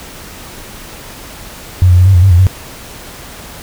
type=tone with pitch steps; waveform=sine; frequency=91.4 / 89 / 90.8 / 96.5 / 88.1 / 96.9 / 86.7 / 93.9 Hz; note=F#2 / F2 / F#2 / G2 / F2 / G2 / F2 / F#2; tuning=-21 / +33 / -32 / -27 / +16 / -20 / -12 / +26 cents; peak=-3 dBFS; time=1.82-2.468 s; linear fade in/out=0 ms; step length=81 ms; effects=pink hiss -31 dBFS RMS until 3.62 s